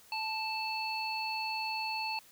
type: harmonic tone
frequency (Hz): 880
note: A5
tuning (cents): 0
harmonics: 1 / 3 / 5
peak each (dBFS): -36 / -37 / -39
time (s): 0.12-2.19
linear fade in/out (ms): 2
effects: white hiss -59 dBFS RMS until 2.31 s